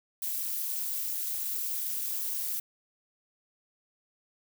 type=noise with amplitude modulation; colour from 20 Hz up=violet; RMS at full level=-29 dBFS; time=0.22-2.6 s; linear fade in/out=5 ms; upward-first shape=sine; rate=241 Hz; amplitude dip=90%; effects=none